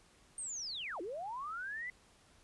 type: linear two-way sweep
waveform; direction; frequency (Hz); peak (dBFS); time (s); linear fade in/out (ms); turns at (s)
sine; down then up; 8870 to 318.7 to 2036; -39; 0.38-1.9; 2; 1.01
effects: pink hiss -65 dBFS RMS until 2.43 s + resampled to 24000 Hz